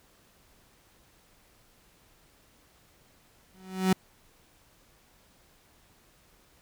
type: tone with exponential growth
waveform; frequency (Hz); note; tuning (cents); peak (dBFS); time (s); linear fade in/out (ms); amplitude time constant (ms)
35% pulse; 187.5; F#3; +23; -17; 3.54-3.93; 5; 83
effects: pink hiss -62 dBFS RMS until 6.61 s